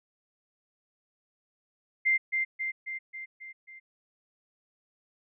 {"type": "tone with echo", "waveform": "sine", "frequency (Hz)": 2093, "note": "C7", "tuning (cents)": 0, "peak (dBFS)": -21, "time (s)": [2.05, 2.18], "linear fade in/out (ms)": 20, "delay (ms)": 270, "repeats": 6, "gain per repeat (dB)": -4, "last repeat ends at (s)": 3.8, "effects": []}